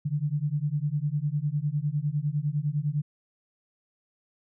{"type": "beating tone pair", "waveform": "sine", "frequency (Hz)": [142.7, 152.6], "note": ["D3", "D#3"], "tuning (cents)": [-49, -33], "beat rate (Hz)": 9.9, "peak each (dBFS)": -28, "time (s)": [0.05, 3.02], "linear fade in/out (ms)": 10, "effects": []}